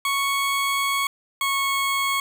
20% pulse tone pair in turn, 1108 / 1099.7 Hz, C#6 / C#6, -1 / -14 cents, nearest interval unison, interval 13 cents, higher first, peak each -16 dBFS, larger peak neither, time 0.05-1.07 / 1.41-2.2 s, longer first, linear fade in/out 2 ms, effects none

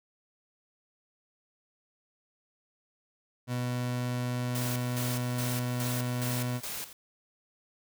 30% pulse tone, 123.47 Hz, B2, in tune, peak -27 dBFS, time 3.47-6.61 s, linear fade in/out 50 ms
white noise with tremolo, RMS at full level -37 dBFS, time 4.55-6.93 s, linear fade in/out 2 ms, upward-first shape square, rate 2.4 Hz, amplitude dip 75%
effects none

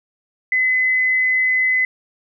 sine tone, 2026 Hz, B6, 44 cents sharp, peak -14 dBFS, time 0.52-1.85 s, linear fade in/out 2 ms, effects none

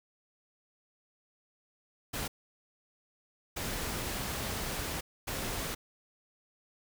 pink noise bursts at uneven times, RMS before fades -36 dBFS, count 3, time 2.13-2.28 / 3.56-5.01 / 5.27-5.75 s, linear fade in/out 10 ms, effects none

